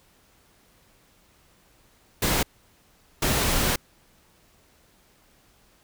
pink noise bursts at uneven times, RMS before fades -23 dBFS, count 2, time 2.22-2.43 / 3.22-3.76 s, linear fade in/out 5 ms, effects pink hiss -60 dBFS RMS until 5.83 s

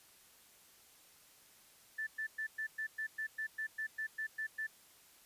sine tone bursts, 1760 Hz, A6, in tune, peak -36 dBFS, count 14, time 1.98-4.67 s, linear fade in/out 10 ms, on 90 ms, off 110 ms, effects white hiss -63 dBFS RMS until 5.25 s + resampled to 32000 Hz

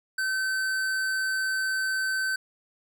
sine tone with tanh clipping, 1536 Hz, G6, 36 cents flat, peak -27 dBFS, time 0.18-2.36 s, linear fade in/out 5 ms, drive 17 dB, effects none

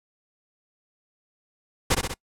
pink noise with echo, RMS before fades -19 dBFS, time 1.9-1.95 s, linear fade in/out 10 ms, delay 64 ms, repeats 3, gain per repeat -4 dB, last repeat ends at 2.142 s, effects noise-tail reverb RT60 0.1 s tail -25 dB re dry + low-pass 10000 Hz 12 dB/octave

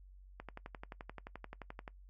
click train, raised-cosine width 0.5 ms, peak -30 dBFS, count 18, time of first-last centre 0.4-1.878 s, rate 11.5 Hz, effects noise-tail reverb RT60 0.1 s tail -21 dB re dry + added 47 Hz sine -54 dBFS peak until 2.09 s

